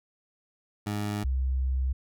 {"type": "tone pair in turn", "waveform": ["20% pulse", "sine"], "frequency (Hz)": [103.83, 65.13], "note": ["G#2", "C2"], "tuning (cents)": [0, -7], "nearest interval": "minor sixth", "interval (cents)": 807, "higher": "first", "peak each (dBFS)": -24, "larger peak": "neither", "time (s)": [[0.86, 1.24], [1.24, 1.93]], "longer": "second", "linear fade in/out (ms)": 10, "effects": []}